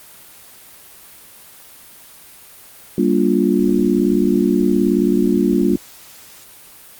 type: chord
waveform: sine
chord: G minor seventh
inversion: none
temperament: just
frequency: 196 / 235.2 / 294 / 352.8 Hz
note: G3 / Bb3 / D4 / F4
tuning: 0 / +16 / +2 / +18 cents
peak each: -18 dBFS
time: 2.98-5.76 s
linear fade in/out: 2 ms
effects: white hiss -42 dBFS RMS until 6.99 s + Opus 32 kbps